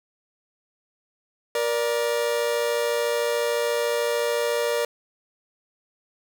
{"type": "tone pair together", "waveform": "40% pulse", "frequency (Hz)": [473.5, 587.3], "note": ["A#4", "D5"], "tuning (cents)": [27, 0], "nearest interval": "major third", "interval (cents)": 373, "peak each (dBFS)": [-23, -25], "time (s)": [1.55, 4.85], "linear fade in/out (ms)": 2, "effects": []}